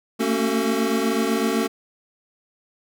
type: tone cluster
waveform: square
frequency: 222 / 229.9 / 277 / 376.4 / 446.5 Hz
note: A3 / A#3 / C#4 / F#4 / A4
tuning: +16 / -24 / -1 / +30 / +25 cents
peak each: -27 dBFS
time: 0.19-1.68 s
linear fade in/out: 20 ms
effects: none